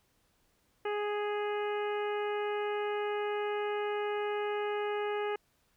harmonic tone, 415.3 Hz, G#4, in tune, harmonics 1 / 2 / 3 / 4 / 5 / 6 / 7, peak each -32 / -38 / -42 / -44 / -46 / -48 / -49 dBFS, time 0.85-5.36 s, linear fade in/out 5 ms, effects pink hiss -72 dBFS RMS until 5.76 s

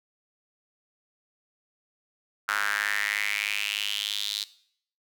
square tone with high-pass filter sweep, 51.6 Hz, G#1, 10 cents flat, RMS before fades -29 dBFS, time 2.48-4.44 s, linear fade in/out 5 ms, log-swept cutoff 1400 to 4000 Hz, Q 5, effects noise-tail reverb RT60 0.6 s tail -17 dB re dry

